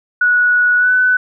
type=tone with pitch glide; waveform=sine; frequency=1466 to 1499.4 Hz; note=F#6 to F#6; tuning=-16 to +23 cents; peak=-9 dBFS; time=0.21-1.17 s; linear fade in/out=5 ms; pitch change=+39 cents; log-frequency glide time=0.78-0.9 s; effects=none